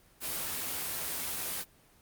white noise with comb filter, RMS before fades -35 dBFS, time 0.2-1.65 s, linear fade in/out 50 ms, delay 12 ms, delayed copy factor +0.5, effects pink hiss -62 dBFS RMS until 2.01 s + Opus 24 kbps

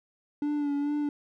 triangle tone with vibrato, 290 Hz, D4, 22 cents flat, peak -24 dBFS, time 0.42-1.09 s, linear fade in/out 2 ms, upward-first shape sine, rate 2.3 Hz, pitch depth 33 cents each way, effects none

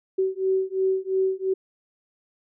sine beating tone pair, 378.7 / 381.6 Hz, F#4 / G4, +40 / -47 cents, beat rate 2.9 Hz, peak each -24 dBFS, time 0.18-1.54 s, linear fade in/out 10 ms, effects none

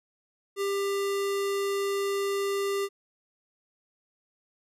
square tone, 397.4 Hz, G4, 24 cents sharp, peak -27 dBFS, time 0.56-2.89 s, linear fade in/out 50 ms, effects resampled to 32000 Hz

